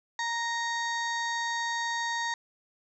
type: harmonic tone with a mistuned harmonic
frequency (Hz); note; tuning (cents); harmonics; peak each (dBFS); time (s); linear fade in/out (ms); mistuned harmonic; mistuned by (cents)
932.3; A#5; 0; 1 / 2 / 4 / 5 / 6 / 7 / 8; -32 / -32 / -38 / -43 / -48 / -42 / -51; 0.19-2.34; 2; 5; -45
effects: none